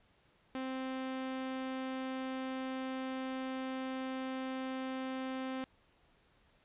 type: tone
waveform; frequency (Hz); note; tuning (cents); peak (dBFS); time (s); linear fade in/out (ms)
sawtooth; 261.6; C4; 0; -33; 0.55-5.64; 0
effects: pink hiss -69 dBFS RMS until 6.64 s + resampled to 8000 Hz